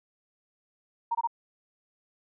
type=tone bursts; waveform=sine; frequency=932.3 Hz; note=A#5; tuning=in tune; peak=-24 dBFS; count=3; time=1.11-1.274 s; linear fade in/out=10 ms; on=40 ms; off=22 ms; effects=none